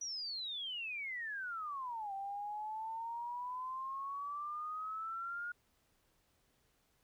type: exponential two-way sweep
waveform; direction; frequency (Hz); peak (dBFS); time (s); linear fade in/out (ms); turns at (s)
sine; down then up; 5920 to 778 to 1437; -39; 0.01-5.52; 5; 2.13
effects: pink hiss -75 dBFS RMS until 7.03 s